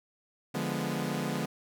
sawtooth chord, D diminished seventh, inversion none, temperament equal, 146.83 / 174.61 / 207.7 / 246.9 Hz, D3 / F3 / Ab3 / Cb4, 0 / 0 / 0 / 0 cents, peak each -32 dBFS, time 0.54-1.46 s, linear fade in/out 10 ms, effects none

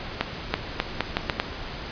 accelerating click train, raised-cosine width 0.3 ms, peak -5 dBFS, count 7, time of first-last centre 0.21-1.399 s, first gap 330 ms, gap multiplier 0.79, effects pink hiss -35 dBFS RMS until 1.91 s + resampled to 11025 Hz

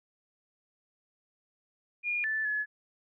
sine tone with pitch steps, 2426 / 1754 / 1705 Hz, D#7 / A6 / G#6, -44 / -6 / +45 cents, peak -28 dBFS, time 2.03-2.66 s, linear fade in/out 50 ms, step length 210 ms, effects none

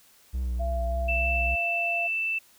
triangle tone with vibrato, 61.74 Hz, B1, in tune, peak -24 dBFS, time 0.33-1.56 s, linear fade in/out 20 ms, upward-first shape triangle, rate 3.4 Hz, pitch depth 60 cents each way
sine tone with pitch glide, 676 to 686.6 Hz, E5 to F5, +43 to -30 cents, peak -30 dBFS, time 0.59-2.08 s, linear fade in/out 20 ms, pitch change +27 cents, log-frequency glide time 1.2-1.35 s
sine tone, 2655 Hz, E7, 12 cents sharp, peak -25 dBFS, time 1.08-2.39 s, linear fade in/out 10 ms
effects white hiss -58 dBFS RMS until 2.58 s

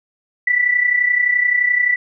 sine tone with amplitude modulation, 1969 Hz, B6, 6 cents flat, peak -10 dBFS, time 0.47-1.96 s, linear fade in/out 5 ms, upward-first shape sine, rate 31.6 Hz, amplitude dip 65%, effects none

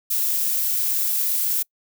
violet noise, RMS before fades -22 dBFS, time 0.1-1.63 s, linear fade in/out 10 ms, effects noise-tail reverb RT60 0.1 s tail -26 dB re dry

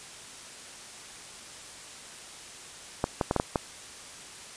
clicks, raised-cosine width 1 ms, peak -10 dBFS, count 6, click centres 3.041 / 3.212 / 3.311 / 3.363 / 3.399 / 3.558 s, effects white hiss -45 dBFS RMS until 4.56 s + resampled to 22050 Hz

